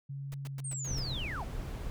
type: tone with pitch glide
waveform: sine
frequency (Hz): 138.59 to 132.64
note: C#3 to C3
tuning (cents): 0 to +24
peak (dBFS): -37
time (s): 0.09-1.15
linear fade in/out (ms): 10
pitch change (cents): -76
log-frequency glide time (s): 0.43-0.89
type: noise bursts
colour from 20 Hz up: pink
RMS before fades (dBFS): -48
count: 6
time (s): 0.32-0.996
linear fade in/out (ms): 0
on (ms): 21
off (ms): 110
type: linear sweep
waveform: sine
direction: down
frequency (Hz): 8870 to 587.3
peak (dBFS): -37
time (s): 0.64-1.44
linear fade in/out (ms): 10
type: noise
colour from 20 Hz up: brown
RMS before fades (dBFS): -38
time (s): 0.87-1.9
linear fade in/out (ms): 0
effects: none